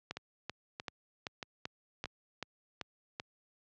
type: two click trains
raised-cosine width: 0.2 ms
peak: -22 / -20 dBFS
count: 4 / 9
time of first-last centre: 0.17-2.057 / 0.11-3.199 s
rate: 1.59 / 2.59 Hz
effects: high-pass 80 Hz 12 dB/octave + low-pass 5000 Hz 12 dB/octave